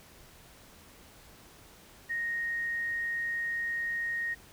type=tone; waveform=sine; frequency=1864.7 Hz; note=A#6; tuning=in tune; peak=-30 dBFS; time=2.09-4.35 s; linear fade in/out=20 ms; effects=pink hiss -55 dBFS RMS until 4.52 s